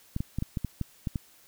clicks, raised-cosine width 5 ms, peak -17 dBFS, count 9, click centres 0.164 / 0.205 / 0.386 / 0.424 / 0.572 / 0.647 / 0.813 / 1.072 / 1.158 s, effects white hiss -58 dBFS RMS until 1.47 s

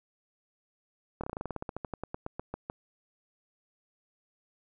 slowing click train, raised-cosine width 1 ms, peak -21 dBFS, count 21, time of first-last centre 1.21-2.699 s, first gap 26 ms, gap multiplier 1.1, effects none

